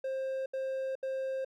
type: tone bursts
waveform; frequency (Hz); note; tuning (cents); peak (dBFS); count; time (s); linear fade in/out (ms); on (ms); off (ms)
triangle; 530; C5; +22; -30; 3; 0.04-1.448; 5; 420; 74
effects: none